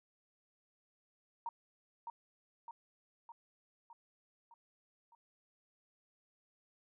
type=tone with echo; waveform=sine; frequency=932.3 Hz; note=A#5; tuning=in tune; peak=-37 dBFS; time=1.46-1.49 s; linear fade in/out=2 ms; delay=610 ms; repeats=6; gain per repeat=-4 dB; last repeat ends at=5.15 s; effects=none